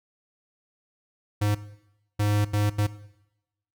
square tone bursts at uneven times, 103.83 Hz, G#2, in tune, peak -22 dBFS, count 4, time 1.41-1.55 / 2.19-2.45 / 2.53-2.7 / 2.78-2.87 s, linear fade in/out 10 ms, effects noise-tail reverb RT60 0.9 s tail -17 dB re dry

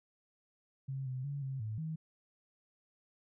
sine tone with pitch steps, 134.7 / 128.9 / 141.8 / 133.9 / 108.7 / 158.8 Hz, C#3 / C3 / C#3 / C3 / A2 / D#3, -49 / -26 / +40 / +40 / -21 / +36 cents, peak -36 dBFS, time 0.88-1.96 s, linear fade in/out 10 ms, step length 180 ms, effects none

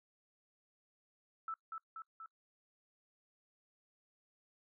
sine tone with echo, 1318.5 Hz, E6, in tune, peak -38 dBFS, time 1.48-1.54 s, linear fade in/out 2 ms, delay 240 ms, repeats 3, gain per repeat -3 dB, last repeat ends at 2.26 s, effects noise-tail reverb RT60 0.1 s tail -22 dB re dry

